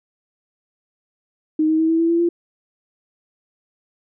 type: tone with pitch steps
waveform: sine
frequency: 311.1 / 316.2 / 321.3 / 326.6 / 331.9 / 337.3 / 342.8 Hz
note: D#4 / D#4 / E4 / E4 / E4 / E4 / F4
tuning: 0 / +28 / -44 / -16 / +12 / +40 / -32 cents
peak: -14 dBFS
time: 1.59-2.29 s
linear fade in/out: 5 ms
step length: 100 ms
effects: none